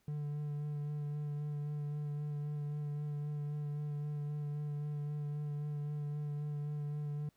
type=tone with vibrato; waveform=triangle; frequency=147.4 Hz; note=D3; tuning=7 cents sharp; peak=-34 dBFS; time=0.08-7.29 s; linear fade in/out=2 ms; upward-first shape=sine; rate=3.8 Hz; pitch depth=17 cents each way; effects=pink hiss -75 dBFS RMS until 7.36 s